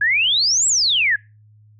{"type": "exponential two-way sweep", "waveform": "sine", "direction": "up then down", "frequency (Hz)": [1631, 7920, 1631], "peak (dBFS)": -14, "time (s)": [0.01, 1.16], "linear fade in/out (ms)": 5, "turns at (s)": 0.67, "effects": ["noise-tail reverb RT60 0.3 s tail -25 dB re dry", "added 106 Hz sine -47 dBFS peak until 1.79 s"]}